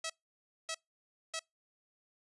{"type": "tone bursts", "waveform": "5% pulse", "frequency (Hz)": 648, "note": "E5", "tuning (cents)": -30, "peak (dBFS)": -25, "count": 3, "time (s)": [0.04, 1.394], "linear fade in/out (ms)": 5, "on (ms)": 58, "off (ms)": 590, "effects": ["noise-tail reverb RT60 0.2 s tail -26 dB re dry", "resampled to 24000 Hz"]}